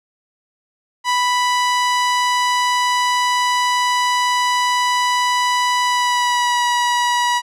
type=tone with pitch glide; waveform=sawtooth; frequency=987.8 to 969.7 Hz; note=B5 to B5; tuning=0 to -32 cents; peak=-11 dBFS; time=1.04-7.42 s; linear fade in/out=50 ms; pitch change=-32 cents; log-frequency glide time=5.84-6.65 s; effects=low-pass 8000 Hz 12 dB/octave